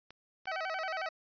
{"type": "clicks", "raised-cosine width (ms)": 0.2, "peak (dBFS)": -32, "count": 2, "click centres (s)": [0.106, 0.456]}
{"type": "tone with vibrato", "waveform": "20% pulse", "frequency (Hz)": 698.5, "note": "F5", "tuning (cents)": 0, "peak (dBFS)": -29, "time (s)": [0.47, 1.09], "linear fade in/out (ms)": 5, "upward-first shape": "square", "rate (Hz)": 11, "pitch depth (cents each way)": 150}
{"effects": ["resampled to 11025 Hz"]}